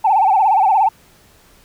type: tone with vibrato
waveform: sine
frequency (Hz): 820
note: G#5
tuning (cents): -22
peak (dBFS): -9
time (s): 0.04-0.89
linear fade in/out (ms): 10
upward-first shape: sine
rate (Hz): 17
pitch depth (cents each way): 160
effects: tanh soft clip ceiling -5 dBFS + pink hiss -50 dBFS RMS until 1.64 s